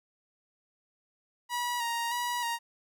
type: tone with vibrato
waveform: sawtooth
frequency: 952 Hz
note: A#5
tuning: 36 cents sharp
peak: -26 dBFS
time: 1.49-2.59 s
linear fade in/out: 50 ms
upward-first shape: square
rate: 1.6 Hz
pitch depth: 31 cents each way
effects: none